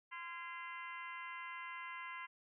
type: harmonic tone with a mistuned harmonic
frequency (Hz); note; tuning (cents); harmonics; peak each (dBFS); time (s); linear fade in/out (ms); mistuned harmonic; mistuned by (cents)
344.1; F4; -26; 3 / 4 / 5 / 6 / 7 / 8 / 9; -48 / -56 / -53 / -49 / -61 / -56 / -63; 0.11-2.27; 20; 5; -71
effects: none